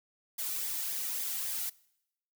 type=noise with flanger; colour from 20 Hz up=blue; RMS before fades=-35 dBFS; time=0.38-1.7 s; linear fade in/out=10 ms; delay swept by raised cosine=0.71 to 1.91 ms; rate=3.6 Hz; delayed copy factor=-0.55; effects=noise-tail reverb RT60 0.8 s tail -23 dB re dry